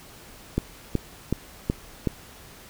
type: click train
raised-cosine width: 3 ms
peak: -9 dBFS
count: 5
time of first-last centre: 0.58-2.073 s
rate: 2.68 Hz
effects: pink hiss -47 dBFS RMS until 2.69 s